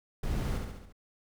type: noise with echo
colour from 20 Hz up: brown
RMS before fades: -32 dBFS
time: 0.23-0.58 s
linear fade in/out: 5 ms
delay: 69 ms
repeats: 5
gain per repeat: -4 dB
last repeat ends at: 0.925 s
effects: none